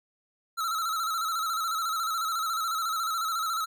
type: tone with vibrato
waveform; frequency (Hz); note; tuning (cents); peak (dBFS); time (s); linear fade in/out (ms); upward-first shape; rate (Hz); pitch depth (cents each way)
square; 1318.5; E6; 0; -28; 0.57-3.66; 20; square; 14; 54
effects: none